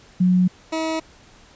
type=tone pair in turn; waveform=sine / 20% pulse; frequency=182.1 / 320.4 Hz; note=F#3 / E4; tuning=-27 / -49 cents; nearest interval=minor seventh; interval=978 cents; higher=second; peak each=-13 / -17 dBFS; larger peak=first; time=0.2-0.48 / 0.72-1 s; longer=neither; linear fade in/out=10 ms; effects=pink hiss -50 dBFS RMS until 1.55 s + resampled to 16000 Hz